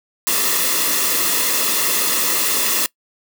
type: noise with comb filter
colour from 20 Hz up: white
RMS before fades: -18 dBFS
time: 0.27-2.86 s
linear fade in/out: 0 ms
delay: 1.3 ms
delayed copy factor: -0.6
effects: noise-tail reverb RT60 0.1 s tail -22 dB re dry + high-pass 200 Hz 12 dB/octave